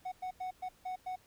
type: tone bursts at uneven times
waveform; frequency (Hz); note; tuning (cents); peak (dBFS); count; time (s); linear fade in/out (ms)
triangle; 740; F#5; 0; -34; 6; 0.05-0.12 / 0.22-0.31 / 0.4-0.51 / 0.62-0.69 / 0.85-0.96 / 1.06-1.16; 10
effects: pink hiss -65 dBFS RMS until 1.26 s

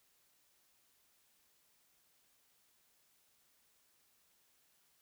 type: silence
effects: white hiss -73 dBFS RMS until 5.01 s

